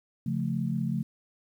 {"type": "chord", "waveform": "sine", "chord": "Db augmented", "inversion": "none", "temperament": "equal", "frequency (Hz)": [138.59, 174.61, 220], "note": ["Db3", "F3", "A3"], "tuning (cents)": [0, 0, 0], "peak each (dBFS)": -31, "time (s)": [0.26, 1.03], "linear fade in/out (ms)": 5, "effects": ["10-bit"]}